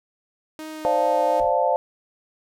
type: tone with vibrato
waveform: sawtooth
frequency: 311.1 Hz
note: D#4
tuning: in tune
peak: -29 dBFS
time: 0.59-1.4 s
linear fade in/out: 0 ms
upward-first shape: triangle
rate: 2.7 Hz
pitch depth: 11 cents each way
type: chord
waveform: sine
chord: D minor seventh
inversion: third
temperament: equal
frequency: 523.3 / 587.3 / 698.5 / 880 Hz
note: C5 / D5 / F5 / A5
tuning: 0 / 0 / 0 / 0 cents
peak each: -23 dBFS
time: 0.85-1.76 s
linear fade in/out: 0 ms
type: noise with exponential decay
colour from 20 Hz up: brown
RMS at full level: -34 dBFS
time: 1.4-1.68 s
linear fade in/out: 0 ms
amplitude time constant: 59 ms
effects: none